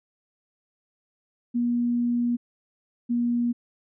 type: tone pair in turn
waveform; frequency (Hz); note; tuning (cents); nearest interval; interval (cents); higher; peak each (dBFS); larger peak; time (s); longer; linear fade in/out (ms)
sine; 240 / 239.1; B3 / A#3; -49 / +44; unison; 7; first; -21; neither; 1.54-2.37 / 3.09-3.53; first; 20
effects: none